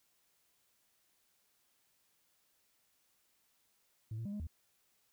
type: tone with pitch steps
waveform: sine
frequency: 109.6 / 114.1 / 201.7 / 207.8 / 79.3 Hz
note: A2 / A#2 / G3 / G#3 / D#2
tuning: -6 / -37 / +50 / +1 / +33 cents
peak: -36 dBFS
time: 4.11-4.47 s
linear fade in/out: 5 ms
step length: 72 ms
effects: tanh soft clip ceiling -37 dBFS + white hiss -75 dBFS RMS until 5.12 s